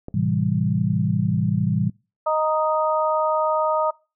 click, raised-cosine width 2 ms, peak -19 dBFS, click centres 0.084 s
sine chord, A minor seventh, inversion none, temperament equal, 110 / 130.81 / 164.81 / 196 Hz, A2 / C3 / E3 / G3, 0 / 0 / 0 / 0 cents, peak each -24 / -25 / -23 / -24 dBFS, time 0.14-1.9 s, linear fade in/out 5 ms
harmonic tone, 311.1 Hz, D#4, in tune, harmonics 2 / 3 / 4, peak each -21 / -23 / -24 dBFS, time 2.26-3.91 s, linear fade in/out 10 ms
effects noise-tail reverb RT60 0.3 s tail -24 dB re dry

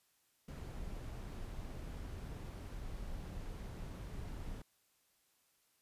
brown noise, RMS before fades -45 dBFS, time 0.48-4.62 s, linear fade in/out 5 ms, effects white hiss -75 dBFS RMS until 5.81 s + resampled to 32000 Hz

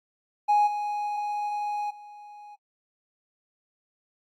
triangle tone with level steps, 830.6 Hz, G#5, in tune, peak -15 / -25 / -41 dBFS, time 0.48-2.56 s, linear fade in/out 20 ms, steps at 0.66 / 1.89 s, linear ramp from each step 20 ms, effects tanh soft clip ceiling -13 dBFS + AAC 48 kbps

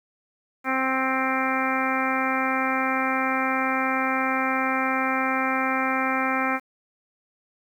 harmonic tone, 262.9 Hz, C4, 8 cents sharp, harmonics 1 / 2 / 3 / 4 / 5 / 6 / 7 / 8 / 9, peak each -28 / -32 / -29 / -31 / -28 / -32 / -33 / -32 / -31 dBFS, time 0.64-6.6 s, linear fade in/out 50 ms, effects 9-bit

